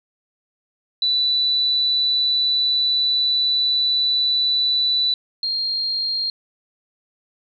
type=tone pair in turn; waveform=sine; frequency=3971 / 4216 Hz; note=B7 / C8; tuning=+9 / +12 cents; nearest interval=minor second; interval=103 cents; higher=second; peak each=-16 / -20 dBFS; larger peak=first; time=1.02-5.14 / 5.43-6.3 s; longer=first; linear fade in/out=2 ms; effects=none